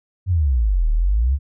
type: exponential two-way sweep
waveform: sine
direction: down then up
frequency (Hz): 98 to 36.71 to 73.9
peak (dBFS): -14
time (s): 0.26-1.39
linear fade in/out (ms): 50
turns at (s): 0.9
effects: none